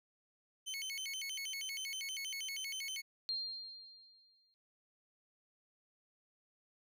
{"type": "tone with vibrato", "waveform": "25% pulse", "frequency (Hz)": 2600, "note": "E7", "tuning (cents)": -24, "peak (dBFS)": -36, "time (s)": [0.66, 3.02], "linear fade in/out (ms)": 20, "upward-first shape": "square", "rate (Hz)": 6.3, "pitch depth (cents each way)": 290}
{"type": "tone with exponential decay", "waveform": "sine", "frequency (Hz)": 4198, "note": "C8", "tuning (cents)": 5, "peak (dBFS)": -34, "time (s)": [3.29, 4.54], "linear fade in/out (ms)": 0, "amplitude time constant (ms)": 270}
{"effects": []}